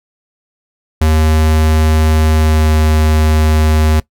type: tone with pitch glide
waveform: square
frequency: 78.3 to 77.71 Hz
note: D#2 to D#2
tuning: +11 to -2 cents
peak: -9 dBFS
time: 1.01-4 s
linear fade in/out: 5 ms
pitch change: -13 cents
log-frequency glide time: 2.32-2.71 s
effects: noise-tail reverb RT60 0.1 s tail -19 dB re dry